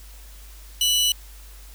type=tone pair together; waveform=sawtooth; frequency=2960 / 4027 Hz; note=F#7 / B7; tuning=0 / +33 cents; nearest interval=perfect fourth; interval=533 cents; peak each=-15 / -26 dBFS; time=0.81-1.12 s; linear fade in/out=2 ms; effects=added 50 Hz sine -41 dBFS peak until 1.74 s + white hiss -49 dBFS RMS until 1.74 s